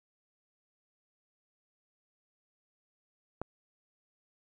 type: click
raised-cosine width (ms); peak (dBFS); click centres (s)
1; -21; 3.416
effects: none